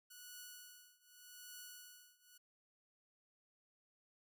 5% pulse tone with tremolo, 1471 Hz, F#6, 11 cents flat, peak -39 dBFS, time 0.1-2.38 s, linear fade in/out 10 ms, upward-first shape triangle, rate 0.84 Hz, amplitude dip 95%, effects none

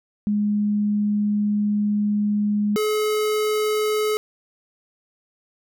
sine / square tone pair in turn, 207.7 / 426.8 Hz, G#3 / G#4, 0 / +47 cents, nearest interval octave, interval 1247 cents, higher second, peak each -18 / -20 dBFS, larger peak first, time 0.27-2.76 / 2.76-4.17 s, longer first, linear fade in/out 0 ms, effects none

